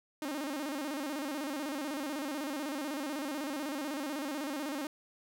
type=tone with vibrato; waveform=sawtooth; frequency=287.7 Hz; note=D4; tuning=36 cents flat; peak=-31 dBFS; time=0.22-4.87 s; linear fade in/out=2 ms; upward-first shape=square; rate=16 Hz; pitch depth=110 cents each way; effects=none